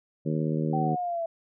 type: harmonic tone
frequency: 77.78 Hz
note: D#2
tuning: in tune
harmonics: 2 / 3 / 4 / 5 / 6 / 7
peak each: -27 / -31 / -33 / -35 / -37 / -38 dBFS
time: 0.25-0.96 s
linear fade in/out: 20 ms
type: linear sweep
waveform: sine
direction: down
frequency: 777 to 659.3 Hz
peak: -27 dBFS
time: 0.73-1.26 s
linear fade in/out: 5 ms
effects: none